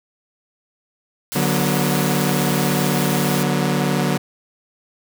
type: noise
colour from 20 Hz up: white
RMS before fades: -28 dBFS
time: 1.32-3.43 s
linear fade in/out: 0 ms
type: chord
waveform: sawtooth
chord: B minor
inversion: first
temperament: equal with one note detuned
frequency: 146.83 / 185 / 241.2 Hz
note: D3 / F#3 / B3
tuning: 0 / 0 / -41 cents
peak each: -17 / -17 / -19 dBFS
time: 1.35-4.18 s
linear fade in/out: 10 ms
effects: none